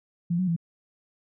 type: tone with pitch steps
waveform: sine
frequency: 171.9 / 184.9 / 168 Hz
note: F3 / F#3 / E3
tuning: -27 / -1 / +33 cents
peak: -22 dBFS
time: 0.3-0.564 s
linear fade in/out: 10 ms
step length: 88 ms
effects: none